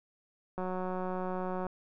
click train, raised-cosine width 1 ms, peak -23 dBFS, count 201, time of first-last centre 0.58-1.667 s, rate 184 Hz, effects none

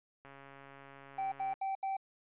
click train, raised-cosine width 0.5 ms, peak -38 dBFS, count 179, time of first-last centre 0.25-1.54 s, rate 138 Hz
triangle tone bursts, 775 Hz, G5, 20 cents flat, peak -31 dBFS, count 4, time 1.18-1.968 s, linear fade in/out 5 ms, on 140 ms, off 76 ms
effects resampled to 8000 Hz

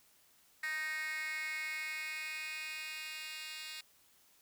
10% pulse tone with high-pass filter sweep, 311.1 Hz, D#4, in tune, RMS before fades -41 dBFS, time 0.63-3.81 s, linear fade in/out 5 ms, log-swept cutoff 1900 to 3000 Hz, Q 5.9, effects white hiss -67 dBFS RMS until 4.41 s

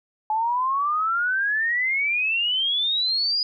sine exponential sweep, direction up, 852 to 4978 Hz, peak -20 dBFS, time 0.3-3.43 s, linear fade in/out 2 ms, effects none

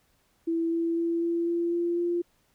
sine tone with pitch steps, 331.2 / 333.7 / 336.2 / 338.7 / 341.3 / 343.9 / 346.5 Hz, E4 / E4 / E4 / E4 / F4 / F4 / F4, +8 / +21 / +34 / +47 / -40 / -27 / -14 cents, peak -24 dBFS, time 0.47-2.22 s, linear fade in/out 10 ms, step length 250 ms, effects pink hiss -68 dBFS RMS until 2.54 s

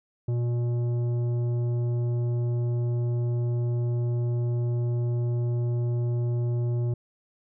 sine tone with tanh clipping, 120 Hz, B2, 49 cents flat, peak -25 dBFS, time 0.28-6.94 s, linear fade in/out 5 ms, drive 10 dB, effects none

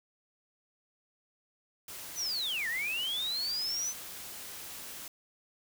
white noise, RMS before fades -44 dBFS, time 1.88-5.08 s, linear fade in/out 2 ms
sine linear two-way sweep, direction down then up, 6190 to 1753 to 6190 Hz, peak -31 dBFS, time 2.15-3.94 s, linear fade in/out 50 ms, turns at 2.68 s
effects none

